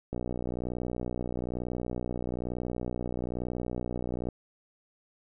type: click train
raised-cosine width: 2 ms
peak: -20 dBFS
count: 255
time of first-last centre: 0.13-4.287 s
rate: 61.1 Hz
effects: none